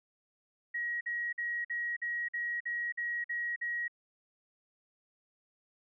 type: tone bursts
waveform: sine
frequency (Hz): 1900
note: A#6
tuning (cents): +33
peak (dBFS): -32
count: 10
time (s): 0.74-3.881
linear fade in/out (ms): 10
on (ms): 270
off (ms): 49
effects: none